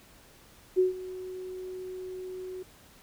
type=tone with ADSR envelope; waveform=sine; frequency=370 Hz; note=F#4; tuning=in tune; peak=-18 dBFS; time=0.76-2.63 s; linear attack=30 ms; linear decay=140 ms; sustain=-18 dB; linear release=8 ms; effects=pink hiss -56 dBFS RMS until 3.02 s